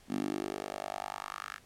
10% pulse tone with high-pass filter sweep, 50 Hz, G1, 35 cents sharp, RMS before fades -38 dBFS, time 0.08-1.6 s, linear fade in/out 50 ms, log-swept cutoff 230 to 1600 Hz, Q 3, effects pink hiss -61 dBFS RMS until 1.65 s + low-pass 12000 Hz 12 dB/octave

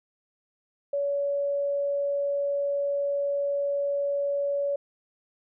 sine tone, 566 Hz, C#5, 36 cents sharp, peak -24 dBFS, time 0.93-4.76 s, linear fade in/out 5 ms, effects none

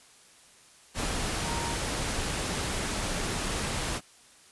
sine tone in noise, 932.3 Hz, A#5, in tune, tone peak -36 dBFS, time 1.43-1.76 s, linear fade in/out 50 ms, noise pink, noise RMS -31 dBFS, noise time 0.94-4.01 s, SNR -8 dB, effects white hiss -56 dBFS RMS until 4.51 s + resampled to 24000 Hz

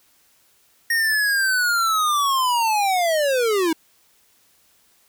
square linear sweep, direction down, 1864.7 to 311.1 Hz, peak -18 dBFS, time 0.9-3.73 s, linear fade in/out 5 ms, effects white hiss -59 dBFS RMS until 5.08 s

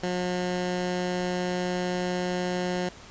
15% pulse tone, 180 Hz, F#3, 47 cents flat, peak -20 dBFS, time 0.03-2.89 s, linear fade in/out 5 ms, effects pink hiss -47 dBFS RMS until 3.1 s + resampled to 16000 Hz

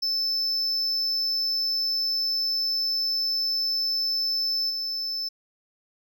triangle tone with level steps, 5270 Hz, E8, 1 cent flat, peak -22 / -26 dBFS, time 0.02-5.29 s, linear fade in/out 10 ms, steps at 4.69 s, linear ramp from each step 20 ms, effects none

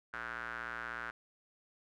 square tone with band-pass filter, 58.27 Hz, A#1, in tune, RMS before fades -42 dBFS, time 0.13-1.11 s, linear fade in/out 5 ms, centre 1500 Hz, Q 5.6, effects none

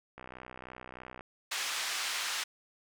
click train, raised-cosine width 0.5 ms, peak -30 dBFS, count 66, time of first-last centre 0.18-1.208 s, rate 63.2 Hz
pink band-pass noise, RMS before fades -35 dBFS, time 1.51-2.44 s, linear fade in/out 10 ms, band 1500 to 7400 Hz, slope 12 dB/octave
effects none

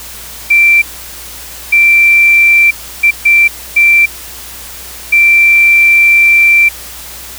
sine tone bursts at uneven times, 2349 Hz, D7, in tune, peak -3 dBFS, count 6, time 0.5-0.82 / 1.72-2.71 / 3.03-3.11 / 3.25-3.48 / 3.76-4.06 / 5.12-6.69 s, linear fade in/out 10 ms, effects added 60 Hz sine -36 dBFS peak until 7.38 s + white hiss -28 dBFS RMS until 7.38 s

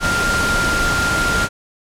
sine tone in noise, 1396.9 Hz, F6, in tune, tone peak -17 dBFS, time 0-1.49 s, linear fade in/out 50 ms, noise pink, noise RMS -20 dBFS, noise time 0-1.49 s, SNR 0 dB, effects low-pass 9000 Hz 12 dB/octave

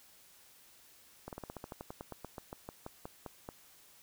slowing click train, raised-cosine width 1 ms, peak -28 dBFS, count 20, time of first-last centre 1.28-3.489 s, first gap 48 ms, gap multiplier 1.09, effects white hiss -61 dBFS RMS until 4.02 s

